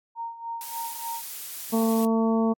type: tone with tremolo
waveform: sine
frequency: 925 Hz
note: A#5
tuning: 14 cents flat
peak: -29 dBFS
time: 0.15-1.23 s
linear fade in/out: 50 ms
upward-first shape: sine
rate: 3.4 Hz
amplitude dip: 75%
type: noise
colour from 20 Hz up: blue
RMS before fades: -36 dBFS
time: 0.61-2.05 s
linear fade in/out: 0 ms
type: harmonic tone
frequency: 225.1 Hz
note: A3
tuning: 40 cents sharp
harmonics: 1 / 2 / 3 / 4 / 5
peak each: -21 / -27 / -31 / -33 / -35 dBFS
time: 1.72-2.54 s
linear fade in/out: 20 ms
effects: AAC 64 kbps